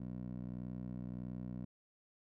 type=tone with band-pass filter; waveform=15% pulse; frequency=61.6 Hz; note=B1; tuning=4 cents flat; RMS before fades=-44 dBFS; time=0-1.65 s; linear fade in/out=5 ms; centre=200 Hz; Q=1.3; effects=none